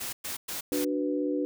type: noise bursts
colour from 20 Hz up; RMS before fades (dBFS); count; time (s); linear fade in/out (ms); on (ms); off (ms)
white; -35; 4; 0-0.85; 10; 130; 110
type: chord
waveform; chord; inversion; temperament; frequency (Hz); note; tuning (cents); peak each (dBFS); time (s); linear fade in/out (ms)
sine; B minor; first; equal; 293.7 / 370 / 493.9; D4 / F#4 / B4; 0 / 0 / 0; -28 / -33 / -32; 0.72-1.45; 0
effects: none